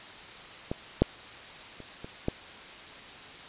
clicks, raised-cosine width 2 ms, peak -17 / -6 / -30 / -26 / -13 dBFS, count 5, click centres 0.715 / 1.02 / 1.803 / 2.045 / 2.284 s, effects white hiss -45 dBFS RMS until 3.48 s + resampled to 8000 Hz

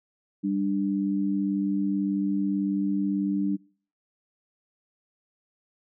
sine tone pair together, 197.09 / 295.3 Hz, G3 / D4, +10 / +10 cents, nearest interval perfect fifth, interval 700 cents, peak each -26 dBFS, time 0.43-3.57 s, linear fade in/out 20 ms, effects noise-tail reverb RT60 0.5 s tail -26 dB re dry

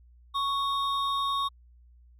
triangle tone pair together, 1108.7 / 3700 Hz, C#6 / A#7, 0 / -14 cents, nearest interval octave + major sixth, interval 2086 cents, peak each -25 / -31 dBFS, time 0.34-1.49 s, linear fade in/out 20 ms, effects added 60 Hz sine -53 dBFS peak until 2.19 s

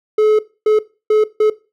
triangle tone bursts at uneven times, 428.9 Hz, A4, 44 cents flat, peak -7 dBFS, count 4, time 0.18-0.39 / 0.66-0.79 / 1.1-1.24 / 1.4-1.5 s, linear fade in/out 5 ms, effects noise-tail reverb RT60 0.3 s tail -18 dB re dry

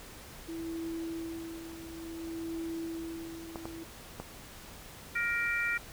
sine tone with tremolo, 329.6 Hz, E4, in tune, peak -34 dBFS, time 0.48-3.84 s, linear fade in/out 10 ms, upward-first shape sine, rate 0.57 Hz, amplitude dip 65%
clicks, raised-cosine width 1 ms, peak -24 dBFS, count 3, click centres 3.558 / 3.655 / 4.2 s
harmonic tone, 470 Hz, A#4, 14 cents sharp, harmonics 3 / 4 / 5, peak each -33 / -33 / -33 dBFS, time 5.15-5.78 s, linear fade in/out 10 ms
effects added 60 Hz sine -59 dBFS peak until 5.92 s + pink hiss -49 dBFS RMS until 5.92 s

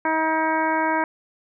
harmonic tone, 317.8 Hz, D#4, 37 cents sharp, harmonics 1 / 2 / 3 / 4 / 5 / 6 / 7, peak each -26 / -27 / -22 / -33 / -27 / -34 / -32 dBFS, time 0.05-1.04 s, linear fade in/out 2 ms, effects none

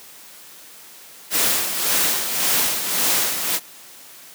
white noise with tremolo, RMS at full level -18 dBFS, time 1.3-3.6 s, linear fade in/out 50 ms, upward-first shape sine, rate 1.8 Hz, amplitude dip 55%, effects white hiss -43 dBFS RMS until 4.34 s + high-pass 150 Hz 12 dB/octave

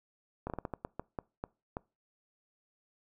slowing click train, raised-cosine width 1 ms, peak -22 dBFS, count 11, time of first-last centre 0.47-1.769 s, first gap 29 ms, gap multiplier 1.31, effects noise-tail reverb RT60 0.3 s tail -24 dB re dry

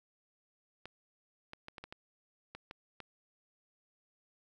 clicks, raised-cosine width 0.3 ms, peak -29 dBFS, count 9, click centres 0.856 / 1.534 / 1.684 / 1.782 / 1.84 / 1.925 / 2.55 / 2.711 / 3.003 s, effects 11-bit

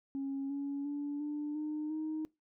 sine tone with pitch steps, 273.9 / 281.1 / 288.5 / 296.1 / 303.9 / 311.9 Hz, C#4 / C#4 / D4 / D4 / D#4 / D#4, -21 / +24 / -31 / +14 / -41 / +4 cents, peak -33 dBFS, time 0.15-2.25 s, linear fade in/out 0 ms, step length 350 ms, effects noise-tail reverb RT60 0.2 s tail -23 dB re dry + tanh soft clip ceiling -31 dBFS

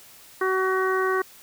harmonic tone, 376.8 Hz, F#4, 32 cents sharp, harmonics 1 / 2 / 3 / 4 / 5, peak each -23 / -34 / -26 / -29 / -31 dBFS, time 0.41-1.22 s, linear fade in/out 5 ms, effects white hiss -49 dBFS RMS until 1.42 s

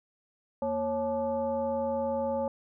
sine tone with frequency modulation, 550 Hz, C#5, 14 cents flat, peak -27 dBFS, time 0.62-2.48 s, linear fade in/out 2 ms, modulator 317 Hz, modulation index 0.89, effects none

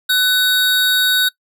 square tone pair together, 1500 / 3780 Hz, F#6 / A#7, +23 / +23 cents, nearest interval octave + major third, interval 1600 cents, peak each -16 dBFS, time 0.09-1.29 s, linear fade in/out 10 ms, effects noise-tail reverb RT60 0.1 s tail -22 dB re dry

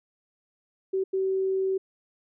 sine tone bursts at uneven times, 382 Hz, G4, 45 cents flat, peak -23 dBFS, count 2, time 0.93-1.04 / 1.13-1.78 s, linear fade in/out 10 ms, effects none

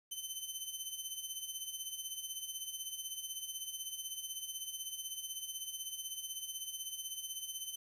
15% pulse tone with tremolo, 3068 Hz, G7, 38 cents flat, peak -31 dBFS, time 0.11-7.76 s, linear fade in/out 10 ms, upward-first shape sine, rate 16 Hz, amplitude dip 65%, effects 11-bit

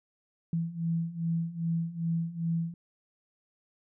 sine beating tone pair, 164.81 / 167.31 Hz, E3 / E3, 0 / +26 cents, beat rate 2.5 Hz, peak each -33 / -30 dBFS, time 0.53-2.74 s, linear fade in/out 2 ms, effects none

